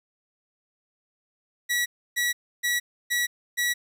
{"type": "tone bursts", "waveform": "sawtooth", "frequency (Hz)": 1935, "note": "B6", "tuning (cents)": -36, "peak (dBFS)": -19, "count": 5, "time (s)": [1.69, 3.74], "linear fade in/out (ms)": 20, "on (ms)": 170, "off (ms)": 300, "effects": []}